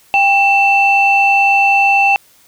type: tone pair together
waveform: sine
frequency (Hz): 794 / 2671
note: G5 / E7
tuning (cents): +22 / +22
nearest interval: octave + major sixth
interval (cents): 2100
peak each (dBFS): -10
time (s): 0.14-2.16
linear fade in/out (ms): 0
effects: tanh soft clip ceiling -1 dBFS + white hiss -49 dBFS RMS until 2.47 s